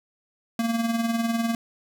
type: tone with tremolo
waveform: square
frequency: 230 Hz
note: A#3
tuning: 23 cents flat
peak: -21 dBFS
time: 0.59-1.55 s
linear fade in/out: 2 ms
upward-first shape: sine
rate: 20 Hz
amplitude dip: 55%
effects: none